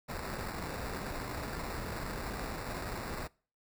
pink noise with sample-and-hold, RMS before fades -39 dBFS, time 0.08-3.28 s, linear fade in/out 20 ms, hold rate 3150 Hz, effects noise-tail reverb RT60 0.4 s tail -24 dB re dry

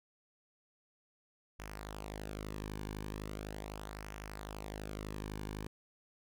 sawtooth tone with flanger, 51.91 Hz, G#1, in tune, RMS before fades -44 dBFS, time 1.59-5.67 s, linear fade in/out 5 ms, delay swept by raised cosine 0.24 to 1.54 ms, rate 0.39 Hz, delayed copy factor -0.6, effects none

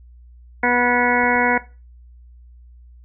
harmonic tone, 244.3 Hz, B3, 19 cents flat, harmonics 1 / 2 / 3 / 4 / 6 / 7 / 8 / 9, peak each -23 / -23 / -23 / -23 / -23 / -23 / -23 / -23 dBFS, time 0.63-1.58 s, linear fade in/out 5 ms
clicks, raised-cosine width 3 ms, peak -27 dBFS, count 2, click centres 1.237 / 1.358 s
effects noise-tail reverb RT60 0.3 s tail -17 dB re dry + added 60 Hz sine -42 dBFS peak until 3.04 s

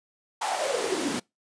pink noise with high-pass filter sweep, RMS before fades -28 dBFS, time 0.41-1.2 s, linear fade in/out 10 ms, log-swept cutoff 870 to 230 Hz, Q 6, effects noise-tail reverb RT60 0.2 s tail -25 dB re dry + resampled to 22050 Hz

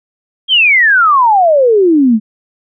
sine exponential sweep, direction down, 3279 to 207.7 Hz, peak -5 dBFS, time 0.48-2.2 s, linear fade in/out 50 ms, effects none

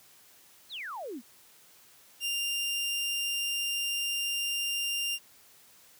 sine exponential sweep, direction down, 4521 to 209.2 Hz, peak -36 dBFS, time 0.69-1.22 s, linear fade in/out 50 ms
sawtooth tone, 2794 Hz, F7, in tune, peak -26 dBFS, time 2.2-5.19 s, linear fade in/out 50 ms
effects white hiss -58 dBFS RMS until 5.99 s + high-pass 60 Hz 12 dB/octave

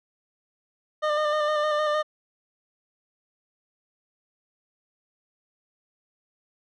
25% pulse tone with vibrato, 604 Hz, D5, 48 cents sharp, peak -18 dBFS, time 1.02-2.03 s, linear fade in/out 20 ms, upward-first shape square, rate 6.5 Hz, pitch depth 22 cents each way, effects low-pass 3000 Hz 12 dB/octave

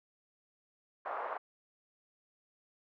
white band-pass noise, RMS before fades -39 dBFS, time 1.05-1.38 s, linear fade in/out 10 ms, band 540 to 1200 Hz, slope 24 dB/octave, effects none

